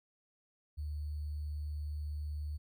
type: tone with sample-and-hold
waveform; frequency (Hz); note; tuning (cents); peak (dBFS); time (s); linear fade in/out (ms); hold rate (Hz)
sine; 74.7; D2; +30; -36; 0.77-2.58; 20; 4410
effects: none